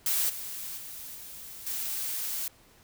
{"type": "noise with level steps", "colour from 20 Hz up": "blue", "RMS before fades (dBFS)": [-27, -38, -42, -44, -33], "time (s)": [0.06, 2.48], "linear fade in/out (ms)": 2, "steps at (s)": [0.29, 0.77, 1.15, 1.66], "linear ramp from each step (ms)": 10, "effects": ["pink hiss -59 dBFS RMS until 2.83 s"]}